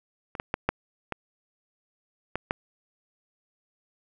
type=clicks; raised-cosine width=0.5 ms; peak=-23 / -13 / -10 / -7 / -15 / -13 / -10 dBFS; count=7; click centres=0.352 / 0.399 / 0.541 / 0.69 / 1.123 / 2.356 / 2.509 s; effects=none